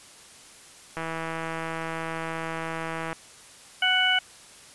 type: click train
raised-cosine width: 0.5 ms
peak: -17 dBFS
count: 353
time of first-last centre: 0.97-3.13 s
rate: 163 Hz
type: harmonic tone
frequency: 742 Hz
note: F#5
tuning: 5 cents sharp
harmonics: 1 / 2 / 3 / 4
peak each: -29 / -24 / -27 / -23 dBFS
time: 3.82-4.19 s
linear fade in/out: 5 ms
effects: white hiss -49 dBFS RMS until 4.74 s + resampled to 24000 Hz